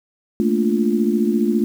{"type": "chord", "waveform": "sine", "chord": "Bb major seventh", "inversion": "third", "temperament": "just", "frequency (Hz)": [218.5, 233.1, 291.4, 349.6], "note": ["A3", "Bb3", "D4", "F4"], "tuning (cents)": [-12, 0, -13, 2], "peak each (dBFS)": [-18, -22, -23, -21], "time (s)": [0.4, 1.64], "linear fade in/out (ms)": 0, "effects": ["7-bit"]}